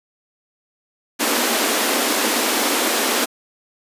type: high-pass noise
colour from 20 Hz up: pink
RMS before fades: -19 dBFS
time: 1.19-3.26 s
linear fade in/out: 20 ms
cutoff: 220 Hz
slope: 96 dB/octave
effects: resampled to 32000 Hz